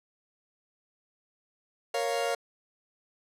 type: chord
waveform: 40% pulse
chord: Bb minor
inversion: none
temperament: equal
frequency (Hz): 466.2 / 554.4 / 698.5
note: Bb4 / Db5 / F5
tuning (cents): 0 / 0 / 0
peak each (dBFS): -31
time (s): 1.94-2.35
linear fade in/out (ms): 5
effects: low-pass 11000 Hz 12 dB/octave